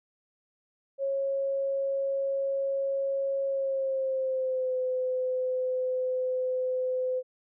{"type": "tone with pitch glide", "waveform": "sine", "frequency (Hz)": [547, 510.4], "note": ["C#5", "C5"], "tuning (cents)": [-23, -43], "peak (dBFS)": -26, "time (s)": [0.98, 7.23], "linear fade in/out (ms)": 50, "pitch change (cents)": -120, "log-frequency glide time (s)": [3.46, 4.76], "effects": []}